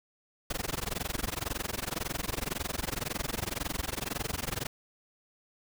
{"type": "noise with amplitude modulation", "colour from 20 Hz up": "pink", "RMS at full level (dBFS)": -31, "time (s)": [0.5, 4.67], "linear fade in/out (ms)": 5, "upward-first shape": "sine", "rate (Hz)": 21.9, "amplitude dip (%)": 100, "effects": []}